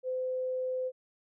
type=tone; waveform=sine; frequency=512 Hz; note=C5; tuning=38 cents flat; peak=-30 dBFS; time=0.03-0.92 s; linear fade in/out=50 ms; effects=none